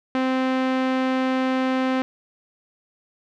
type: tone with low-pass filter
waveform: sawtooth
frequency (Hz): 260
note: C4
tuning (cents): -11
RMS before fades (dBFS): -22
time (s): 0.15-2.02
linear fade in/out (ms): 0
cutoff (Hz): 2700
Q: 0.82
effects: none